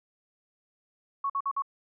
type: tone bursts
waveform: sine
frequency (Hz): 1108.7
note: C#6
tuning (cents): 0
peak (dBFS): -26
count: 4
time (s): 1.24-1.622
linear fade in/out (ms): 5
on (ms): 58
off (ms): 50
effects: none